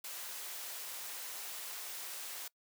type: high-pass noise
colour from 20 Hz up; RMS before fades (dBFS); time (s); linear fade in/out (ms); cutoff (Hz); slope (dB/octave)
white; -44; 0.04-2.48; 5; 490; 12
effects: noise-tail reverb RT60 0.1 s tail -23 dB re dry